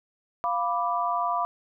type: chord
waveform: sine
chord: B diminished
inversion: second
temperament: equal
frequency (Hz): 698.5 / 987.8 / 1174.7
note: F5 / B5 / D6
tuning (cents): 0 / 0 / 0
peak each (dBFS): -28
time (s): 0.44-1.45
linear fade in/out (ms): 0
effects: none